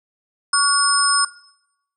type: tone cluster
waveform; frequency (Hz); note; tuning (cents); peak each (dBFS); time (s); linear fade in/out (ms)
sine; 1123 / 1433 / 5180 / 8700; C#6 / F6 / E8 / C#9; +22 / +44 / -31 / -33; -19; 0.53-1.25; 5
effects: noise-tail reverb RT60 0.8 s tail -20 dB re dry